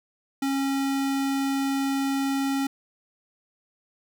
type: tone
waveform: square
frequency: 273.3 Hz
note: C#4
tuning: 24 cents flat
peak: -24 dBFS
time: 0.42-2.67 s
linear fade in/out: 5 ms
effects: none